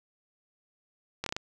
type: slowing click train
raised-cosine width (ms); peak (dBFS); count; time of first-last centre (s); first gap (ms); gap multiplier
0.2; -15; 5; 1.24-1.365; 23; 1.21
effects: none